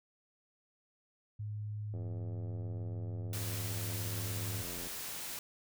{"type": "tone with pitch glide", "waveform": "sine", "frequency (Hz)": [105.3, 103.31], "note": ["G#2", "G#2"], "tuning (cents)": [24, -9], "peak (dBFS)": -37, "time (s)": [1.39, 4.62], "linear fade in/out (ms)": 10, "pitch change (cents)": -33, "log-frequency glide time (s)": [2.9, 3.95]}
{"type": "click train", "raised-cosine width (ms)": 2, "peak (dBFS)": -35, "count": 255, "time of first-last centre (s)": [1.94, 4.87], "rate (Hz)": 86.7}
{"type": "noise", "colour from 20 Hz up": "white", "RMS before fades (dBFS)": -42, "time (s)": [3.33, 5.39], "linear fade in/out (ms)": 2}
{"effects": []}